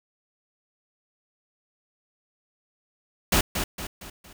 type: noise with echo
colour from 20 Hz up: pink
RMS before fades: -20 dBFS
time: 3.32-3.41 s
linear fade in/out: 5 ms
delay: 230 ms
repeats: 4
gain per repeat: -7 dB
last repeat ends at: 4.33 s
effects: none